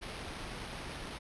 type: noise with sample-and-hold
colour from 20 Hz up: pink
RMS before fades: -43 dBFS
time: 0.01-1.19 s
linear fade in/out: 20 ms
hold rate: 7350 Hz
effects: resampled to 24000 Hz